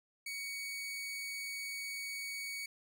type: tone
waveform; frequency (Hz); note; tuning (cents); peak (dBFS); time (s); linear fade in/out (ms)
sawtooth; 2242; C#7; +19; -36; 0.26-2.66; 5
effects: none